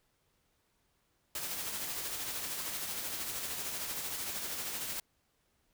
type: noise with tremolo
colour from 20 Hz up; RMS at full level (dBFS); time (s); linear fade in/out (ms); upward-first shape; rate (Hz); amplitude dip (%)
white; -37; 1.35-5; 2; sine; 13; 35
effects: pink hiss -75 dBFS RMS until 5.73 s